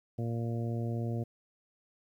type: harmonic tone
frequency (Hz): 116.54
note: A#2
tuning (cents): 0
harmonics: 1 / 2 / 3 / 4 / 5 / 6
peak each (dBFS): -32 / -38 / -42 / -44 / -46 / -48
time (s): 0.18-1.24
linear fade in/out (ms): 10
effects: 11-bit